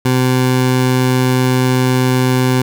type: tone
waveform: 20% pulse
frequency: 127.9 Hz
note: C3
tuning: 39 cents flat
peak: -6 dBFS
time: 0.05-2.62 s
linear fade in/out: 5 ms
effects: none